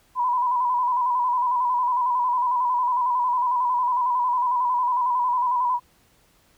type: tone with vibrato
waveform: sine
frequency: 987.8 Hz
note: B5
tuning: in tune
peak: -19 dBFS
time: 0.15-5.8 s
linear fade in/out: 50 ms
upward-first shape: square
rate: 11 Hz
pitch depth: 44 cents each way
effects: pink hiss -60 dBFS RMS until 6.57 s